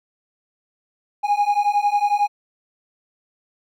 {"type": "beating tone pair", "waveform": "triangle", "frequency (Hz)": [816, 827], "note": ["G#5", "G#5"], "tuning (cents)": [-31, -8], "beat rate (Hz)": 11, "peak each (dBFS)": [-18, -17], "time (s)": [1.23, 2.28], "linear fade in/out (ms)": 20, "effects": []}